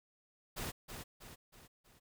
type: noise with echo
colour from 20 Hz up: pink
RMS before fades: -41 dBFS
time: 0.56-0.72 s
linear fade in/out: 20 ms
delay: 320 ms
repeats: 4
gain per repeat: -6 dB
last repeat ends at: 2 s
effects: none